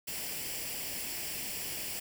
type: noise with comb filter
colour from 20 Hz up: white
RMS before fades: -38 dBFS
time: 0.07-2 s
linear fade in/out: 10 ms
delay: 0.39 ms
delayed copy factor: +0.6
effects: none